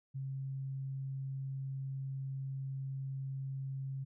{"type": "tone", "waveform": "sine", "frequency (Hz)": 134.9, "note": "C#3", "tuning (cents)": -47, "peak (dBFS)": -37, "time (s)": [0.14, 4.05], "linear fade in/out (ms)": 20, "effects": []}